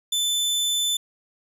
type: tone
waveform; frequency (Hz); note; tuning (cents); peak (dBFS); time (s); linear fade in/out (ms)
sawtooth; 3520; A7; 0; -18; 0.12-0.97; 5
effects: resampled to 32000 Hz + 9-bit